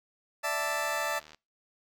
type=chord; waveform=20% pulse; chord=D suspended second; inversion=none; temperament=just; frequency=587.3 / 660.7 / 881 Hz; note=D5 / E5 / A5; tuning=0 / +4 / +2 cents; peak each=-29 dBFS; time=0.43-1.2 s; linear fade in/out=20 ms
type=click train; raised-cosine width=0.2 ms; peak=-32 dBFS; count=58; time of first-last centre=0.6-1.346 s; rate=76.4 Hz
effects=noise-tail reverb RT60 0.3 s tail -26 dB re dry